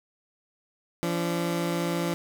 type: tone pair together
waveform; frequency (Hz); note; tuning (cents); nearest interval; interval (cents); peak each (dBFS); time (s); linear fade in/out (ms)
20% pulse; 170.99 / 287.4; F3 / D4; -36 / -37; major sixth; 899; -22 / -27; 1.03-2.14; 0
effects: none